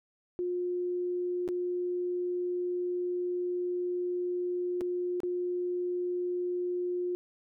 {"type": "tone with dropouts", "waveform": "sine", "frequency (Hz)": 356.7, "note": "F4", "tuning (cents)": 37, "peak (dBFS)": -29, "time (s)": [0.39, 7.15], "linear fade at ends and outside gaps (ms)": 0, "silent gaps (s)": [[1.478, 1.488], [4.809, 4.814], [5.203, 5.233]], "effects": []}